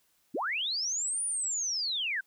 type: linear two-way sweep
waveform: sine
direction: up then down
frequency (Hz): 180 to 9650 to 1477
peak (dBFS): -29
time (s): 0.34-2.21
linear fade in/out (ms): 10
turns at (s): 1.24
effects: white hiss -70 dBFS RMS until 2.26 s

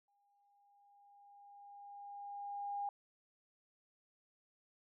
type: tone with exponential growth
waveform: sine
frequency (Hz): 810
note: G#5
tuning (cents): -43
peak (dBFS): -36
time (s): 0.08-2.89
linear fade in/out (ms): 2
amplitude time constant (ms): 610
effects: none

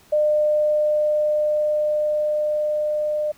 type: tone with level ramp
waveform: sine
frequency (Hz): 603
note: D5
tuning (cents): +46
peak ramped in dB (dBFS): -15 to -20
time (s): 0.12-3.32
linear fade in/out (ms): 10
effects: pink hiss -53 dBFS RMS until 3.37 s

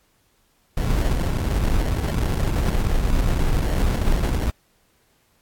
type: noise with sample-and-hold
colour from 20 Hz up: brown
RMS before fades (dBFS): -20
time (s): 0.77-4.5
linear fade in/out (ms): 5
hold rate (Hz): 1225
effects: pink hiss -63 dBFS RMS until 5.41 s + AAC 64 kbps

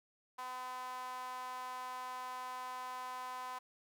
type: tone with high-pass filter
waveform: sawtooth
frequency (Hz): 253.5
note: B3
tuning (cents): +45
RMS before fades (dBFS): -44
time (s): 0.38-3.59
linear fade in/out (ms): 10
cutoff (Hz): 930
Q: 7.5
effects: none

